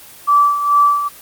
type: tone with tremolo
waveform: sine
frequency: 1159 Hz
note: D6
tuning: 23 cents flat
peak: -7 dBFS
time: 0.27-1.09 s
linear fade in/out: 20 ms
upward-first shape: sine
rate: 2.3 Hz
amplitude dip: 65%
effects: white hiss -39 dBFS RMS until 1.21 s + Opus 24 kbps